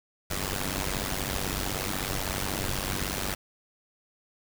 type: noise with amplitude modulation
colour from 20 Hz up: pink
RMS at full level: -27 dBFS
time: 0.3-3.35 s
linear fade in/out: 10 ms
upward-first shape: sine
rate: 96.2 Hz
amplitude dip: 90%
effects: none